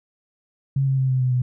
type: tone with pitch steps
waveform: sine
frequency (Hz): 136.5 / 134.16 / 131.85 / 129.59 / 127.36 / 125.17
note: C#3 / C3 / C3 / C3 / C3 / B2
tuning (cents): -26 / +44 / +14 / -16 / -46 / +24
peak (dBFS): -17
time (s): 0.76-1.42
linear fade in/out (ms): 5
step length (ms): 110
effects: none